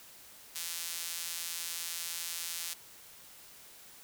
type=tone with high-pass filter; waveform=sawtooth; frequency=170 Hz; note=F3; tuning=46 cents flat; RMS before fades=-39 dBFS; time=0.55-2.74 s; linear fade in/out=10 ms; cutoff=4800 Hz; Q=0.56; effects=white hiss -54 dBFS RMS until 4.03 s